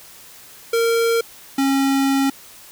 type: tone pair in turn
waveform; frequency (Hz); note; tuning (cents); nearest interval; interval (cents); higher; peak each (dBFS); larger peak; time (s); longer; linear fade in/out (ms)
square; 461 / 272.6; A#4 / C#4; -19 / -29; major sixth; 910; first; -16; neither; 0.73-1.21 / 1.58-2.3; second; 5
effects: white hiss -43 dBFS RMS until 2.71 s